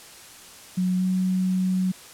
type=tone with pitch glide; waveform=sine; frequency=183.3 to 185.64 Hz; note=F#3 to F#3; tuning=-16 to +6 cents; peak=-20 dBFS; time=0.77-1.92 s; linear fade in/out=10 ms; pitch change=+22 cents; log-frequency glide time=0.98-1.03 s; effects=white hiss -45 dBFS RMS until 2.13 s + low-pass 11000 Hz 12 dB/octave